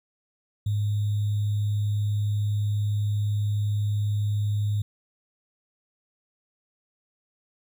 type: tone with sample-and-hold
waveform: sine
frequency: 103.83 Hz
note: G#2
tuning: in tune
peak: -22 dBFS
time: 0.66-4.82 s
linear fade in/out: 5 ms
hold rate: 3675 Hz
effects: none